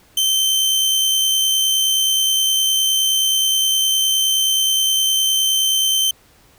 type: tone with amplitude modulation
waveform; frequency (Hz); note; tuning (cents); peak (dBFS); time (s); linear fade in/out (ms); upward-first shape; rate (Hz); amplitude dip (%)
sawtooth; 3100; G7; -20; -10; 0.17-6.11; 5; sine; 69.6; 30
effects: pink hiss -52 dBFS RMS until 6.58 s